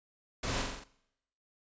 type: noise with echo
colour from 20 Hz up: pink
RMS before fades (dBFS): -35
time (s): 0.43-0.62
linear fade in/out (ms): 5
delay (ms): 44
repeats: 5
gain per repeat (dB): -3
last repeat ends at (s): 0.84
effects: noise-tail reverb RT60 0.8 s tail -20 dB re dry + resampled to 16000 Hz